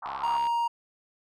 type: band-pass noise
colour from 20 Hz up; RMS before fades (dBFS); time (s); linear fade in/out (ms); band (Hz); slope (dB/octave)
white; -35; 0.02-0.38; 10; 790 to 1200; 48
type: click train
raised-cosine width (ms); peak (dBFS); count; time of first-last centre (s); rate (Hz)
0.3; -26; 29; 0.06-0.469; 68.4
type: tone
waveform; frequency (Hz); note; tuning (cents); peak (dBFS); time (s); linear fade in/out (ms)
triangle; 938; A#5; +11; -22; 0.23-0.68; 10
effects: none